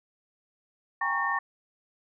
sine tone cluster, 787 / 829 / 937 / 1108 / 1820 Hz, G5 / G#5 / A#5 / C#6 / A#6, +7 / -3 / +9 / -1 / -42 cents, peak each -35 / -37 / -35 / -29 / -29 dBFS, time 1.01-1.39 s, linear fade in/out 5 ms, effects none

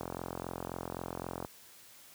click train, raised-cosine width 1 ms, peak -23 dBFS, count 64, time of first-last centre 0.01-1.448 s, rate 43.8 Hz, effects white hiss -56 dBFS RMS until 2.14 s + high-pass 60 Hz 12 dB/octave

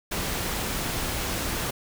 pink noise, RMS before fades -29 dBFS, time 0.11-1.71 s, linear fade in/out 10 ms, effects none

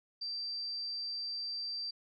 sine tone, 4688 Hz, D8, 4 cents flat, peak -36 dBFS, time 0.21-1.91 s, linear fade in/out 10 ms, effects none

